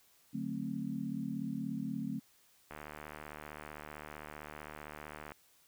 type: chord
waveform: sine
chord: D dominant seventh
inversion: none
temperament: just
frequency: 146.83 / 183.54 / 220.2 / 264.3 Hz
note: D3 / F#3 / A3 / C4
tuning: 0 / -14 / +2 / +18 cents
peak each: -44 / -42 / -39 / -40 dBFS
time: 0.33-2.2 s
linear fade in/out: 20 ms
type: click train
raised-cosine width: 0.5 ms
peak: -30 dBFS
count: 198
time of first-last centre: 2.71-5.319 s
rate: 75.5 Hz
effects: white hiss -67 dBFS RMS until 5.67 s